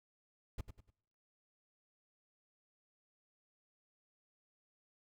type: noise with echo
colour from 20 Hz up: brown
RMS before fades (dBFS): -38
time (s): 0.58-0.61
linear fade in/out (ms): 5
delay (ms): 98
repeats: 3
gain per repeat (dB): -9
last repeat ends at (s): 0.904
effects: noise-tail reverb RT60 0.9 s tail -26 dB re dry